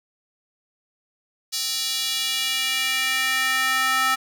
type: tone with high-pass filter sweep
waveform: square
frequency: 261.6 Hz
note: C4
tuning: in tune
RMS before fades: -23 dBFS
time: 1.52-4.16 s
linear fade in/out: 20 ms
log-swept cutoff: 4600 to 1300 Hz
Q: 2
effects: none